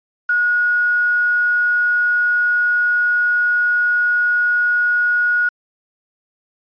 sine tone with quantisation, 1450 Hz, F#6, 35 cents flat, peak -13 dBFS, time 0.29-5.49 s, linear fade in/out 5 ms, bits 6, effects resampled to 11025 Hz

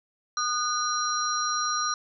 sine tone cluster, 1225 / 1482 / 4080 / 5700 Hz, D#6 / F#6 / C8 / F8, -27 / +2 / -44 / +34 cents, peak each -27 / -34 / -32 / -31 dBFS, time 0.37-1.94 s, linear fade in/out 2 ms, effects none

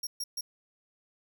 sawtooth tone bursts, 5588 Hz, F8, in tune, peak -30 dBFS, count 3, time 0.03-0.41 s, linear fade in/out 5 ms, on 40 ms, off 130 ms, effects none

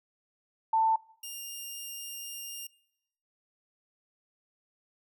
sine / 10% pulse tone pair in turn, 890 / 2813 Hz, A5 / F7, +20 / +12 cents, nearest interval octave + minor sixth, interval 1992 cents, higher second, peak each -22 / -30 dBFS, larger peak first, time 0.73-0.96 / 1.23-2.67 s, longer second, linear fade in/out 5 ms, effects noise-tail reverb RT60 0.8 s tail -22 dB re dry

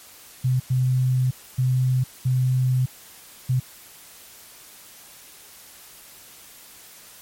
sine tone bursts at uneven times, 128.4 Hz, C3, 32 cents flat, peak -17 dBFS, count 5, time 0.44-0.6 / 0.7-1.31 / 1.58-2.04 / 2.25-2.86 / 3.49-3.6 s, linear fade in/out 10 ms, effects white hiss -46 dBFS RMS until 7.21 s + MP3 64 kbps

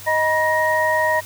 sine tone cluster, 625 / 963 / 1872 Hz, D#5 / B5 / A#6, +8 / -44 / +7 cents, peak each -20 dBFS, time 0.06-1.21 s, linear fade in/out 20 ms, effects added 99 Hz sine -42 dBFS peak until 1.25 s + white hiss -38 dBFS RMS until 1.25 s

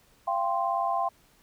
sine chord, F suspended second, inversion none, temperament equal with one note detuned, 686.1 / 784 / 1046.5 Hz, F5 / G5 / C6, -31 / 0 / 0 cents, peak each -29 dBFS, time 0.27-1.09 s, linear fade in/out 10 ms, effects pink hiss -62 dBFS RMS until 1.42 s

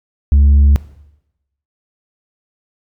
sine tone, 70.9 Hz, C#2, 40 cents sharp, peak -3 dBFS, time 0.32-0.76 s, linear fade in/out 0 ms, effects noise-tail reverb RT60 0.9 s tail -20 dB re dry + tanh soft clip ceiling -5 dBFS

